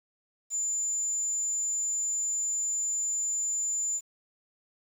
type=tone; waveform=sine; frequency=7090 Hz; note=A8; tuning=12 cents sharp; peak=-26 dBFS; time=0.5-4.01 s; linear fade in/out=50 ms; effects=tanh soft clip ceiling -23 dBFS + 9-bit